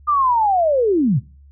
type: linear sweep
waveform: sine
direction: down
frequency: 1218 to 107.6 Hz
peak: -13 dBFS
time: 0.07-1.2 s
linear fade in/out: 20 ms
effects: noise-tail reverb RT60 0.4 s tail -22 dB re dry + added 70 Hz sine -43 dBFS peak until 1.51 s